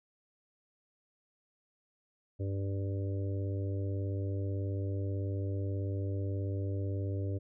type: harmonic tone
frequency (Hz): 98.3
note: G2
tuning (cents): +5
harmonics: 1 / 3 / 4 / 5 / 6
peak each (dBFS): -32 / -42 / -44 / -46 / -48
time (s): 2.39-7.39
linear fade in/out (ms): 20
effects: none